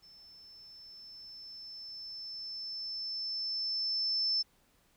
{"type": "tone with level ramp", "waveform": "sine", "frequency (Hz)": 5290, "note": "E8", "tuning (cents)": 5, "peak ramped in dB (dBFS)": [-54, -27], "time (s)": [0.02, 4.43], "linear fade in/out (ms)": 20, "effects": ["pink hiss -69 dBFS RMS until 4.96 s"]}